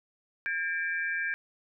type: tone cluster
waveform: sine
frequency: 1616 / 1785 / 2331 Hz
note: G#6 / A6 / D7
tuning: -48 / +24 / -14 cents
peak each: -30 / -37 / -35 dBFS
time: 0.46-1.34 s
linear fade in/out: 0 ms
effects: none